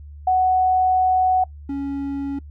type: tone pair in turn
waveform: sine / triangle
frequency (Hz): 743 / 278.3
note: F#5 / C#4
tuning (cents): +7 / +7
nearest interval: octave + perfect fourth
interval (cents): 1700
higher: first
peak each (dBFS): -14 / -21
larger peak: first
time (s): 0.27-1.44 / 1.69-2.39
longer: first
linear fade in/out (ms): 5
effects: noise-tail reverb RT60 0.1 s tail -23 dB re dry + added 73 Hz sine -36 dBFS peak until 2.5 s